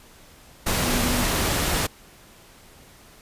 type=tone in noise; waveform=sine; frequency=245.2 Hz; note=B3; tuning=12 cents flat; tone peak=-27 dBFS; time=0.84-1.24 s; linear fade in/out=10 ms; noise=pink; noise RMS=-23 dBFS; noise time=0.66-1.87 s; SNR=-7 dB; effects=pink hiss -50 dBFS RMS until 3.21 s + resampled to 32000 Hz